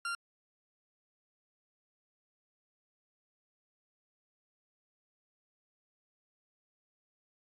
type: tone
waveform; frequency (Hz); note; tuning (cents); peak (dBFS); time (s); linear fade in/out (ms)
40% pulse; 1387; F6; -12; -33; 0.05-0.15; 2
effects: AAC 32 kbps